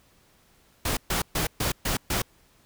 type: noise bursts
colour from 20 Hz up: pink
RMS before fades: -26 dBFS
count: 6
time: 0.85-2.22 s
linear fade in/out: 5 ms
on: 120 ms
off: 130 ms
effects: pink hiss -61 dBFS RMS until 2.65 s